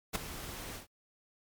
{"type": "noise with ADSR envelope", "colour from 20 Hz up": "pink", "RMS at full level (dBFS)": -30, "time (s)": [0.13, 0.87], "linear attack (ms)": 25, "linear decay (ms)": 8, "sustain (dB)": -13, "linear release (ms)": 120, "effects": ["MP3 96 kbps"]}